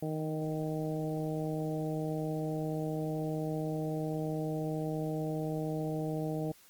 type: harmonic tone with a mistuned harmonic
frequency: 155.6 Hz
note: D#3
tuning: in tune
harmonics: 1 / 2 / 3 / 4 / 5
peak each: -35 / -37 / -39 / -41 / -45 dBFS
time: 0.02-6.52 s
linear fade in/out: 5 ms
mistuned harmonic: 1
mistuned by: +16 cents
effects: white hiss -60 dBFS RMS until 6.69 s + Opus 32 kbps